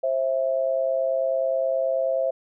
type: tone pair together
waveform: sine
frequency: 529.9 / 659.3 Hz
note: C5 / E5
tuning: +22 / 0 cents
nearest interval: major third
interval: 378 cents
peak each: -23 / -24 dBFS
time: 0.03-2.31 s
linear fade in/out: 10 ms
effects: none